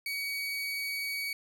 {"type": "tone", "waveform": "30% pulse", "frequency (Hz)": 2256, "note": "C#7", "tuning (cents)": 30, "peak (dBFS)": -30, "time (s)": [0.06, 1.33], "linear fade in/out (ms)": 2, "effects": []}